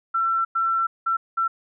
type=tone bursts at uneven times; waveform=sine; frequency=1346 Hz; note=E6; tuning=36 cents sharp; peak=-19 dBFS; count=4; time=0.14-0.45 / 0.55-0.87 / 1.06-1.17 / 1.37-1.48 s; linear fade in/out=10 ms; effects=none